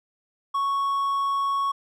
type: tone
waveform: triangle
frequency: 1108.7 Hz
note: C#6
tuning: in tune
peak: -20 dBFS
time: 0.54-1.72 s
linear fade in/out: 10 ms
effects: none